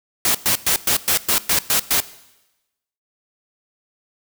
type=noise bursts; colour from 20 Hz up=white; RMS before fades=-17 dBFS; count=9; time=0.25-2.003 s; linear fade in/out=2 ms; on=97 ms; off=110 ms; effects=noise-tail reverb RT60 1.0 s tail -18 dB re dry